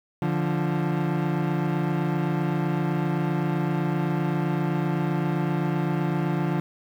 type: tone pair together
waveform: 30% pulse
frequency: 146.83 / 174.61 Hz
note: D3 / F3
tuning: 0 / 0 cents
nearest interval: minor third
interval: 300 cents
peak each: -23 dBFS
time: 0.22-6.6 s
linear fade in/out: 2 ms
effects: low-pass 2000 Hz 12 dB/octave + 8-bit